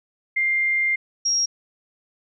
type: tone pair in turn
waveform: sine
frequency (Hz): 2100 / 5606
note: C7 / F8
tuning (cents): +6 / +6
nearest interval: octave + perfect fourth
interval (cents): 1700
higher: second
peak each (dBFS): -18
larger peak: neither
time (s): 0.36-0.96 / 1.25-1.46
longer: first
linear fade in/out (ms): 10
effects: none